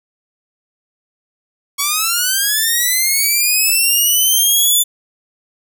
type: linear sweep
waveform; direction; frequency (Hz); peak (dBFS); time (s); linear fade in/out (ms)
5% pulse; up; 1108.7 to 3520; -3; 1.78-4.84; 20
effects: none